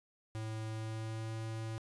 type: tone with pitch glide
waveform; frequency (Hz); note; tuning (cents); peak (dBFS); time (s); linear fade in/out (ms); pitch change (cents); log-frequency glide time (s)
square; 110 to 111.66; A2 to A2; 0 to +26; -39; 0.35-1.78; 0; +26; 0.68-1.37
effects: resampled to 24000 Hz + 11-bit